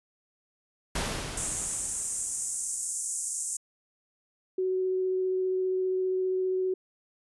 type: noise with exponential decay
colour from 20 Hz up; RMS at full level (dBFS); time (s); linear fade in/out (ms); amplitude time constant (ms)
pink; -29; 0.95-2.93; 5; 430
type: band-pass noise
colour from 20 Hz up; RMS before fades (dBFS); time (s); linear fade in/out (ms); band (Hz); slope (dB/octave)
white; -33; 1.37-3.57; 5; 6800 to 9400; 48
type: tone with vibrato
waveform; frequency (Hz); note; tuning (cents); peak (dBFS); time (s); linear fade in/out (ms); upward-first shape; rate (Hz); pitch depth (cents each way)
sine; 373.1; F#4; +14; -25; 4.58-6.74; 5; sine; 15; 8
effects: resampled to 24000 Hz